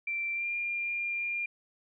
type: tone with pitch glide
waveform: sine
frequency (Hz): 2350 to 2399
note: D7 to D7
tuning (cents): +1 to +36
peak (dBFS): -30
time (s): 0.07-1.46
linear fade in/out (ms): 5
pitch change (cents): +35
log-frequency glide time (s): 0.34-0.47
effects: none